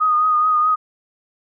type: tone with vibrato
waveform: sine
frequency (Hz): 1240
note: D#6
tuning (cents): -6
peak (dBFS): -13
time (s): 0-0.76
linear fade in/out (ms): 20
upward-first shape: triangle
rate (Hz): 4.7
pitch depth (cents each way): 35
effects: none